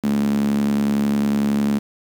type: tone with high-pass filter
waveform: sawtooth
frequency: 71 Hz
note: C#2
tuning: 42 cents sharp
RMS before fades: -19 dBFS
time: 0.03-1.79 s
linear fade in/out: 10 ms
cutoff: 220 Hz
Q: 7.3
effects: 8-bit